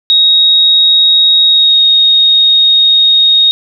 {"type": "tone with pitch glide", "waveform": "sine", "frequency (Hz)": [3772, 3733], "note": ["A#7", "A#7"], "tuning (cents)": [20, 2], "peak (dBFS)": -4, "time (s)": [0.1, 3.51], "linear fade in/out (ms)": 0, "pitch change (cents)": -18, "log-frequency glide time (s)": [1.45, 1.84], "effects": []}